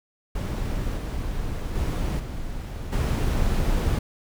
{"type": "noise with level steps", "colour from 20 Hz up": "brown", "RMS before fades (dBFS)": [-27, -29, -25, -32, -22], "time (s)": [0.35, 3.99], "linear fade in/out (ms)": 5, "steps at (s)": [0.96, 1.75, 2.19, 2.92], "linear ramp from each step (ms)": 10, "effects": []}